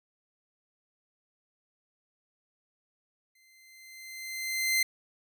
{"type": "tone with exponential growth", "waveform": "sawtooth", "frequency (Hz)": 2076, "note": "C7", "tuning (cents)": -14, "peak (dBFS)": -19, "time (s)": [3.35, 4.83], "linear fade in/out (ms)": 5, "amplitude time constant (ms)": 320, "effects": []}